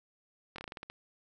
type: slowing click train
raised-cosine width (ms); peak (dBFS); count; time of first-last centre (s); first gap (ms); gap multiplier
0.3; -26; 9; 0.56-0.9; 23; 1.17
effects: none